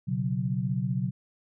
sine chord, B suspended second, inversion none, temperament just, 123.47 / 138.9 / 185.21 Hz, B2 / C#3 / F#3, 0 / +4 / +2 cents, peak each -30 dBFS, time 0.07-1.11 s, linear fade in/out 20 ms, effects none

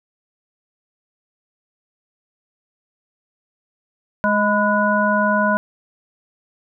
harmonic tone with a mistuned harmonic, 208.9 Hz, G#3, 10 cents sharp, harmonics 1 / 3 / 5 / 7, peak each -20 / -20 / -20 / -20 dBFS, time 4.24-5.57 s, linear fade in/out 0 ms, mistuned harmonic 5, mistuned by -69 cents, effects none

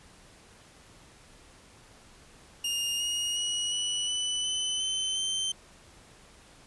sawtooth tone with pitch steps, 2832 / 2870 / 2908 / 2947 / 2987 / 3027 / 3067 / 3108 Hz, F7 / F7 / F#7 / F#7 / F#7 / F#7 / G7 / G7, +23 / +47 / -31 / -8 / +16 / +39 / -38 / -16 cents, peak -25 dBFS, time 2.64-5.52 s, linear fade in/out 5 ms, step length 360 ms, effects pink hiss -55 dBFS RMS until 6.66 s + resampled to 24000 Hz

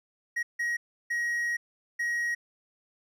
triangle tone bursts at uneven times, 1894 Hz, A#6, 27 cents sharp, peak -25 dBFS, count 4, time 0.36-0.43 / 0.59-0.77 / 1.1-1.57 / 1.99-2.35 s, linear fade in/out 10 ms, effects none

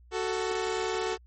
sawtooth tone pair together, 372 / 441.7 Hz, F#4 / A4, +9 / +7 cents, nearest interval minor third, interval 298 cents, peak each -27 dBFS, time 0.11-1.18 s, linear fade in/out 50 ms, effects added 60 Hz sine -52 dBFS peak until 1.26 s + MP3 32 kbps

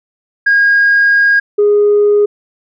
sine tone pair in turn, 1631 / 413.2 Hz, G#6 / G#4, -32 / -9 cents, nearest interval 2 octaves, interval 2377 cents, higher first, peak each -5 dBFS, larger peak neither, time 0.46-1.4 / 1.58-2.26 s, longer first, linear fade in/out 10 ms, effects tanh soft clip ceiling -3 dBFS

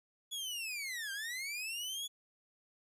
sawtooth linear two-way sweep, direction down then up, 3421 to 1561 to 3421 Hz, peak -35 dBFS, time 0.31-2.08 s, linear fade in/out 20 ms, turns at 1.12 s, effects resampled to 32000 Hz + 12-bit

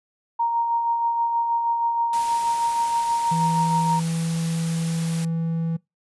sine tone with tremolo, 932.3 Hz, A#5, in tune, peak -18 dBFS, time 0.39-4 s, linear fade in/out 10 ms, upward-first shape sine, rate 6.3 Hz, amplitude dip 35%
white noise, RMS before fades -35 dBFS, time 2.13-5.25 s, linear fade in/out 2 ms
triangle tone, 164.81 Hz, E3, in tune, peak -20 dBFS, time 3.31-5.77 s, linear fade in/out 10 ms
effects noise-tail reverb RT60 0.2 s tail -24 dB re dry + resampled to 24000 Hz

